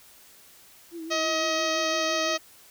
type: tone with vibrato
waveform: sine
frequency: 329.6 Hz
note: E4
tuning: in tune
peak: -34 dBFS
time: 0.91-2.39 s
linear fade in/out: 50 ms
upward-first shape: sine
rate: 5.9 Hz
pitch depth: 57 cents each way
type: harmonic tone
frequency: 634 Hz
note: D#5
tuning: 32 cents sharp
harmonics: 1 / 2 / 3 / 4 / 5 / 6 / 7 / 8 / 9 / 10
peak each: -28 / -31 / -33 / -34 / -35 / -36 / -36 / -37 / -38 / -38 dBFS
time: 1.1-2.38 s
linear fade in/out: 20 ms
effects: white hiss -53 dBFS RMS until 2.7 s